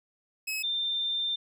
sawtooth / sine tone pair in turn, 2566 / 3589 Hz, E7 / A7, -47 / +34 cents, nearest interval tritone, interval 581 cents, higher second, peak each -27 dBFS, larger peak neither, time 0.47-0.63 / 0.63-1.36 s, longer second, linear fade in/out 10 ms, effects none

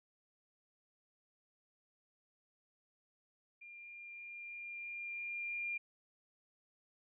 sine tone with level ramp, 2399 Hz, D7, 36 cents sharp, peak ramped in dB -51 to -36 dBFS, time 3.61-5.78 s, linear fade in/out 10 ms, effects none

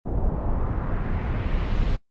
brown noise with low-pass filter sweep, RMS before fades -24 dBFS, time 0.05-1.97 s, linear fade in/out 20 ms, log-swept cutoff 640 to 4300 Hz, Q 1.3, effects noise-tail reverb RT60 0.1 s tail -17 dB re dry + Opus 24 kbps

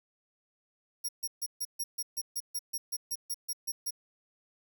10% pulse tone bursts, 5600 Hz, F8, 4 cents sharp, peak -26 dBFS, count 16, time 1.04-3.908 s, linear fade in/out 10 ms, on 48 ms, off 140 ms, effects none

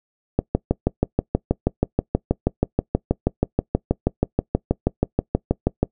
click train, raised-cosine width 2 ms, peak -3 dBFS, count 35, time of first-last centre 0.39-5.83 s, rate 6.25 Hz, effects noise-tail reverb RT60 0.1 s tail -22 dB re dry

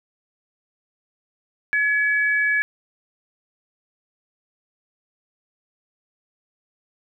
sine tone pair together, 1696.3 / 2284 Hz, G#6 / D7, +36 / -49 cents, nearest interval perfect fourth, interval 515 cents, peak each -18 / -24 dBFS, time 1.73-2.62 s, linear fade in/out 0 ms, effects none

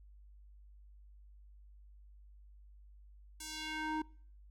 square tone with band-pass filter sweep, 311.1 Hz, D#4, in tune, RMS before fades -40 dBFS, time 3.4-4.02 s, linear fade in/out 5 ms, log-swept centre 8700 to 680 Hz, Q 1.2, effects noise-tail reverb RT60 0.6 s tail -26 dB re dry + added 50 Hz sine -55 dBFS peak until 4.5 s

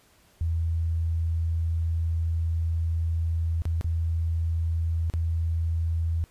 sine tone with dropouts, 82.41 Hz, E2, in tune, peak -23 dBFS, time 0.41-6.24 s, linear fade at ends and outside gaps 0 ms, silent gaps 3.62-3.654 / 3.811-3.844 / 5.099-5.138 s, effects pink hiss -60 dBFS RMS until 6.3 s + resampled to 32000 Hz

